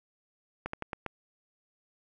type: slowing click train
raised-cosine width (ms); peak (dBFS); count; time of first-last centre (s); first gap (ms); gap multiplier
0.5; -19; 5; 0.66-1.063; 74; 1.21
effects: none